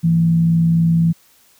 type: tone with frequency modulation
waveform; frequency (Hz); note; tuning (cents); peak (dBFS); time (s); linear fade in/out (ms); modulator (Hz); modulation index
sine; 166.2; E3; +15; -11; 0.03-1.13; 20; 63.5; 0.24
effects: white hiss -53 dBFS RMS until 1.59 s